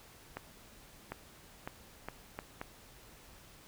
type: accelerating click train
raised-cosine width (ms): 0.5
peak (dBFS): -24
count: 6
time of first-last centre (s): 0.37-2.615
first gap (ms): 750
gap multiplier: 0.74
effects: pink hiss -57 dBFS RMS until 3.67 s

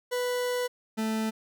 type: tone pair in turn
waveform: 40% pulse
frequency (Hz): 493.9 / 220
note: B4 / A3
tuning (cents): 0 / 0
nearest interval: octave + major second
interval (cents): 1400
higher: first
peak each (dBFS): -26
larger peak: neither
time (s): 0.11-0.68 / 0.97-1.31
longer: first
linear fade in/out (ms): 20
effects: none

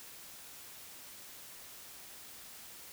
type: silence
effects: white hiss -51 dBFS RMS until 2.92 s

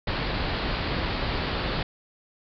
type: low-pass noise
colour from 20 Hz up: pink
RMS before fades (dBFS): -28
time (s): 0.07-1.83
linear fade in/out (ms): 5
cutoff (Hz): 4800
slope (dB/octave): 96
effects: none

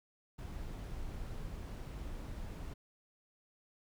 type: noise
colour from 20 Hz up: brown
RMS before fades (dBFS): -43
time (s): 0.38-2.74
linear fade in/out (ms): 10
effects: none

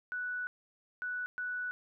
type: tone bursts at uneven times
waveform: sine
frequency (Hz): 1480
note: F#6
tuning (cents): 0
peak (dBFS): -34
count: 3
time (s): 0.12-0.47 / 1.02-1.26 / 1.38-1.71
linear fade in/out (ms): 0
effects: none

